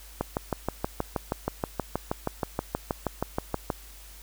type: click train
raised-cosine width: 1 ms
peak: -12 dBFS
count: 23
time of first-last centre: 0.21-3.702 s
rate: 6.3 Hz
effects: added 50 Hz sine -47 dBFS peak until 4.22 s + white hiss -50 dBFS RMS until 4.22 s